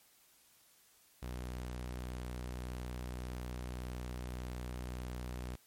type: tone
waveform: sawtooth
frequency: 61.74 Hz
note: B1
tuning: in tune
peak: -36 dBFS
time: 1.22-5.56 s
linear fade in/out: 10 ms
effects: white hiss -66 dBFS RMS until 5.66 s + MP3 64 kbps